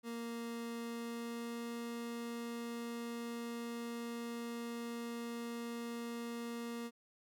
30% pulse tone with pitch glide, 233.1 to 234.7 Hz, A#3 to A#3, 0 to +12 cents, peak -38 dBFS, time 0.03-6.91 s, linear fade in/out 50 ms, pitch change +12 cents, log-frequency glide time 0.78-1.71 s, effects none

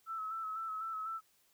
sine tone with vibrato, 1307 Hz, E6, 15 cents flat, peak -37 dBFS, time 0.06-1.21 s, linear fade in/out 50 ms, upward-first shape square, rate 4 Hz, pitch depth 29 cents each way, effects white hiss -71 dBFS RMS until 1.53 s

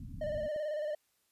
pink low-pass noise, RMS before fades -44 dBFS, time 0-0.48 s, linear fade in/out 5 ms, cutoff 270 Hz, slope 96 dB/octave
triangle tone with vibrato, 605 Hz, D#5, 49 cents flat, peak -31 dBFS, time 0.21-0.95 s, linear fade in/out 5 ms, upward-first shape square, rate 18 Hz, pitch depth 41 cents each way
click, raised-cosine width 2 ms, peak -37 dBFS, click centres 0.562 s
effects white hiss -75 dBFS RMS until 1.31 s + resampled to 32000 Hz

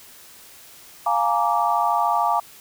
sine chord, Bb dominant seventh, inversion second, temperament just, 699.2 / 839.1 / 932.3 / 1165.4 Hz, F5 / Ab5 / Bb5 / D6, +2 / +18 / 0 / -14 cents, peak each -23 dBFS, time 1.06-2.4 s, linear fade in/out 5 ms, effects white hiss -46 dBFS RMS until 2.6 s

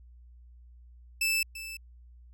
sawtooth tone with echo, 2637 Hz, E7, in tune, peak -22 dBFS, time 1.21-1.43 s, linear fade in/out 5 ms, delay 340 ms, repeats 1, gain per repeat -13 dB, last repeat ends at 1.77 s, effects added 60 Hz sine -50 dBFS peak until 2.33 s

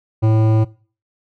sine tone with hard clipping, 110 Hz, A2, in tune, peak -13 dBFS, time 0.22-0.65 s, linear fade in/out 20 ms, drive 14 dB, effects noise-tail reverb RT60 0.4 s tail -21 dB re dry

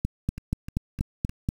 two click trains, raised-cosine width 5 ms, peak -12 / -23 dBFS, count 7 / 4, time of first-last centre 0.05-1.489 / 0.38-1.295 s, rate 4.17 / 3.28 Hz, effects 7-bit

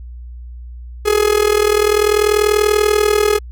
45% pulse tone with amplitude modulation, 419.9 Hz, G#4, 19 cents sharp, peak -8 dBFS, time 1.05-3.39 s, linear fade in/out 20 ms, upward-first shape sine, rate 40.4 Hz, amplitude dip 80%, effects added 60 Hz sine -29 dBFS peak until 3.51 s

